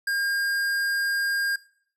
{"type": "tone with tanh clipping", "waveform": "sine", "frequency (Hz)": 1612, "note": "G6", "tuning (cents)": 48, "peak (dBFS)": -25, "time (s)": [0.07, 1.56], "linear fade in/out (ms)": 5, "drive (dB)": 17, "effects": ["noise-tail reverb RT60 0.6 s tail -21 dB re dry"]}